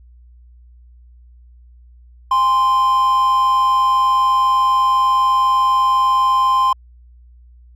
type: tone pair together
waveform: triangle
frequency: 815 / 1041 Hz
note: G#5 / C6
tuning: -33 / -9 cents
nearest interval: major third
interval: 424 cents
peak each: -22 / -10 dBFS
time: 2.31-6.73 s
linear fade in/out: 5 ms
effects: added 60 Hz sine -42 dBFS peak until 7.75 s